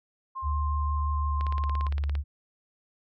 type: tone with vibrato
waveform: sine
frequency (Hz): 1054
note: C6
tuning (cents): +12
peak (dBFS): -32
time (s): 0.35-1.89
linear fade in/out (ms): 20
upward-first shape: sine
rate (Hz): 5.7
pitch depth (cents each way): 11
type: tone with pitch glide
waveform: sine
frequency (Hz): 73.42 to 71.78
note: D2 to D2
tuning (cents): 0 to -39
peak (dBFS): -25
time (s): 0.42-2.24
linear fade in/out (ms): 50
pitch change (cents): -39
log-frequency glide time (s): 1.12-1.61
type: click train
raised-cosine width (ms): 0.3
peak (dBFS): -23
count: 14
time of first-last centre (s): 1.41-2.153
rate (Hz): 17.5
effects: none